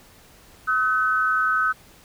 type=tone pair together; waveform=sine; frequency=1280 / 1511.2 Hz; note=D#6 / F#6; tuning=+49 / +36 cents; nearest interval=minor third; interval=287 cents; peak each=-21 dBFS; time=0.67-1.73 s; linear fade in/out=20 ms; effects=pink hiss -51 dBFS RMS until 2.04 s